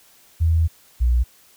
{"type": "tone pair in turn", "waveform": "sine", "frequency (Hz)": [81.7, 60.42], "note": ["E2", "B1"], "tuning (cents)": [-15, -37], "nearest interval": "perfect fourth", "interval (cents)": 522, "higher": "first", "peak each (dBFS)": -14, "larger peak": "neither", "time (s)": [[0.4, 0.68], [1, 1.24]], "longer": "first", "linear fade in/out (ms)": 20, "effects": ["white hiss -53 dBFS RMS until 1.56 s"]}